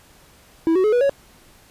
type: tone with pitch steps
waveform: triangle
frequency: 327.1 / 373.6 / 426.7 / 487.3 / 556.5 Hz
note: E4 / F#4 / G#4 / B4 / C#5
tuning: -13 / +17 / +47 / -23 / +7 cents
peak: -12 dBFS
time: 0.67-1.095 s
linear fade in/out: 0 ms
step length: 85 ms
effects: pink hiss -51 dBFS RMS until 1.7 s + resampled to 32000 Hz